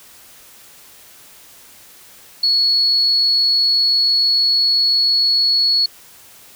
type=tone; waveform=sine; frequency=4373 Hz; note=C#8; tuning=24 cents flat; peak=-12 dBFS; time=2.43-5.86 s; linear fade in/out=5 ms; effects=white hiss -44 dBFS RMS until 6.55 s